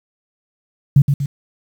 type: tone with echo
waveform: sine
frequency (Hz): 140.2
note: C#3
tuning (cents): +20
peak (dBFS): -5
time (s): 0.96-1.02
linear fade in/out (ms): 5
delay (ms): 120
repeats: 2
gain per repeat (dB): -6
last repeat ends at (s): 1.26
effects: 7-bit